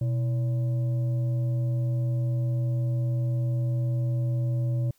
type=tone with frequency modulation; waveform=sine; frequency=122.7 Hz; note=B2; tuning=11 cents flat; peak=-23 dBFS; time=0.01-4.91 s; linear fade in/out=5 ms; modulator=447 Hz; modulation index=0.25; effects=white hiss -66 dBFS RMS until 4.98 s